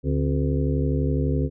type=harmonic tone with a mistuned harmonic; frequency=71.9 Hz; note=D2; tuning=36 cents flat; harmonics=1 / 2 / 4 / 5 / 6 / 7; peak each=-24 / -24 / -27 / -33 / -31 / -34 dBFS; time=0.03-1.5 s; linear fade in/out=50 ms; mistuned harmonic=4; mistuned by=-150 cents; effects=none